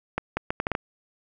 accelerating click train, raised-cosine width 0.5 ms, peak -10 dBFS, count 7, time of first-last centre 0.18-0.751 s, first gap 190 ms, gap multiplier 0.71, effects none

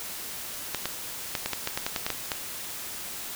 clicks, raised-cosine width 0.2 ms, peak -10 dBFS, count 12, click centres 0.747 / 0.856 / 1.352 / 1.46 / 1.533 / 1.674 / 1.775 / 1.865 / 1.962 / 2.065 / 2.103 / 2.318 s, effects white hiss -37 dBFS RMS until 3.35 s

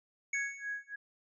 square tone with exponential decay, 2217 Hz, C#7, in tune, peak -31 dBFS, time 0.33-0.93 s, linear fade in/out 5 ms, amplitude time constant 130 ms
sine tone with tremolo, 1662 Hz, G#6, 1 cent sharp, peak -34 dBFS, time 0.34-0.96 s, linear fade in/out 10 ms, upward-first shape sine, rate 3.4 Hz, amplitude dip 100%
effects resampled to 22050 Hz

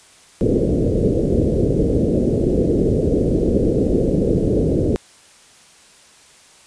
white low-pass noise, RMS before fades -17 dBFS, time 0.41-4.96 s, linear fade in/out 0 ms, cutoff 500 Hz, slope 48 dB/octave, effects white hiss -48 dBFS RMS until 6.66 s + resampled to 22050 Hz

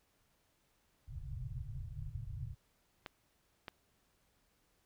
white low-pass noise, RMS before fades -43 dBFS, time 1.07-2.55 s, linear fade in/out 50 ms, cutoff 140 Hz, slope 96 dB/octave
clicks, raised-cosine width 0.3 ms, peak -27 dBFS, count 2, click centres 3.062 / 3.682 s
effects pink hiss -75 dBFS RMS until 4.85 s

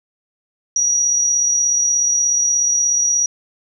sine tone with amplitude modulation, 5780 Hz, F#8, 41 cents flat, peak -12 dBFS, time 0.76-3.26 s, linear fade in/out 2 ms, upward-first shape sine, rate 36.7 Hz, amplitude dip 30%, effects none

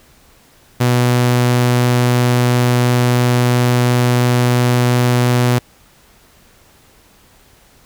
sawtooth tone, 122.9 Hz, B2, 8 cents flat, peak -7 dBFS, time 0.8-5.59 s, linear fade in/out 10 ms, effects pink hiss -49 dBFS RMS until 7.85 s

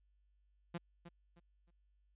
sawtooth tone with echo, 171.7 Hz, F3, 29 cents flat, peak -35 dBFS, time 0.74-0.78 s, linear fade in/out 10 ms, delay 310 ms, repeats 3, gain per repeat -11 dB, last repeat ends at 1.71 s, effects added 50 Hz sine -70 dBFS peak until 2.15 s + resampled to 8000 Hz

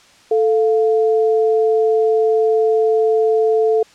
sine tone pair together, 440 / 698.5 Hz, A4 / F5, 0 / 0 cents, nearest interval minor sixth, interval 800 cents, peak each -12 / -22 dBFS, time 0.31-3.83 s, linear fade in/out 5 ms, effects white hiss -48 dBFS RMS until 3.94 s + low-pass 6000 Hz 12 dB/octave

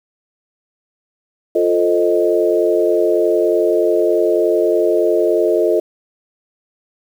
sine chord, F dominant seventh, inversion none, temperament equal, 349.2 / 440 / 523.3 / 622.3 Hz, F4 / A4 / C5 / Eb5, 0 / 0 / 0 / 0 cents, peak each -16 / -16 / -22 / -17 dBFS, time 1.55-5.8 s, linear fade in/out 5 ms, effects 7-bit

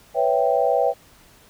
sine chord, C# half-diminished seventh, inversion third, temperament equal, 493.9 / 554.4 / 659.3 / 784 Hz, B4 / C#5 / E5 / G5, 0 / 0 / 0 / 0 cents, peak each -22 dBFS, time 0.14-0.94 s, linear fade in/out 50 ms, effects pink hiss -52 dBFS RMS until 1.49 s

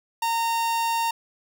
45% pulse tone, 920 Hz, A#5, 23 cents flat, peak -22 dBFS, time 0.22-1.11 s, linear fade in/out 5 ms, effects none

